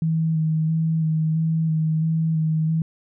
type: tone with vibrato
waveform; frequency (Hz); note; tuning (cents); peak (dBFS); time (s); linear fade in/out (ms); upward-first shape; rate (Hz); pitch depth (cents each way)
sine; 159.6; D#3; +44; -18; 0.02-2.82; 2; square; 1.5; 18
effects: none

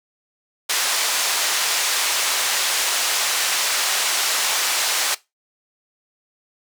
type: band-pass noise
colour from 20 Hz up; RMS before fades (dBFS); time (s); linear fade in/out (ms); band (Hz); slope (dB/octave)
white; -21; 0.69-5.15; 10; 670 to 7600; 12
effects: noise-tail reverb RT60 0.2 s tail -19 dB re dry

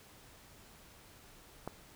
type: click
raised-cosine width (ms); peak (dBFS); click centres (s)
1; -24; 1.676
effects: pink hiss -58 dBFS RMS until 1.95 s

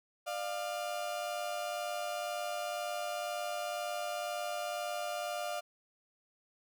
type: tone pair together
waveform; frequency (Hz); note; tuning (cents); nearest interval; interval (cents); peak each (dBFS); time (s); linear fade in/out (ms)
35% pulse; 598 / 700; D5 / F5; +31 / +4; minor third; 273; -37 / -36; 0.26-5.61; 20
effects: none

